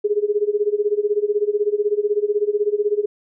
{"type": "tone with tremolo", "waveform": "sine", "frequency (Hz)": 415.3, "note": "G#4", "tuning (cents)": 0, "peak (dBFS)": -13, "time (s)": [0.04, 3.06], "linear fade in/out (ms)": 10, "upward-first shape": "sine", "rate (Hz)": 16, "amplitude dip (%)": 90, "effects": []}